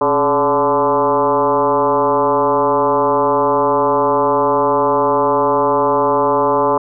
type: tone with frequency modulation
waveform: sine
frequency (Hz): 722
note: F#5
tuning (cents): -43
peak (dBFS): -11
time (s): 0.01-6.78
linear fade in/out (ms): 5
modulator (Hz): 149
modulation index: 2.7
effects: none